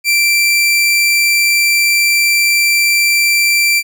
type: tone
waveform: sawtooth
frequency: 2349 Hz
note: D7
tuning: in tune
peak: -6 dBFS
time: 0.04-3.83 s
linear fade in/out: 50 ms
effects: none